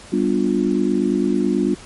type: chord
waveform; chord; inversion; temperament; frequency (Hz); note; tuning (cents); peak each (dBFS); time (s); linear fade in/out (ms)
sine; G dominant seventh; none; just; 196 / 245 / 294 / 352.8; G3 / B3 / D4 / F4; 0 / -14 / +2 / +18; -21; 0.12-1.75; 10
effects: pink hiss -41 dBFS RMS until 1.85 s + MP3 48 kbps